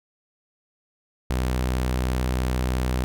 sawtooth tone, 63 Hz, B1, 35 cents sharp, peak -18 dBFS, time 1.3-3.04 s, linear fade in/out 0 ms, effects none

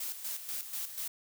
blue noise with tremolo, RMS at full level -37 dBFS, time 0-1.08 s, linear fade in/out 5 ms, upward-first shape square, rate 4.1 Hz, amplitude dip 60%, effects none

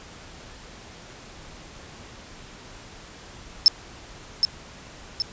sine tone with echo, 5274 Hz, E8, in tune, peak -9 dBFS, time 3.66-3.68 s, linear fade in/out 0 ms, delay 770 ms, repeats 2, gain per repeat -6 dB, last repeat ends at 5.22 s, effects pink hiss -44 dBFS RMS until 5.32 s + resampled to 16000 Hz

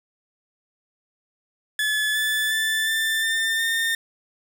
30% pulse tone with pitch steps, 1721 / 1740 / 1759.2 / 1778.6 / 1798.2 / 1818.1 Hz, A6 / A6 / A6 / A6 / A6 / A#6, -39 / -20 / -1 / +18 / +37 / -44 cents, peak -18 dBFS, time 1.79-3.95 s, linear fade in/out 2 ms, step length 360 ms, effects none

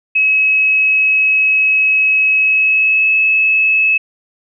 sine tone with pitch glide, 2565 to 2590 Hz, E7 to E7, -48 to -31 cents, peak -9 dBFS, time 0.15-3.98 s, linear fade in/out 10 ms, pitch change +17 cents, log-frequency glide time 2.38-3.14 s, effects none

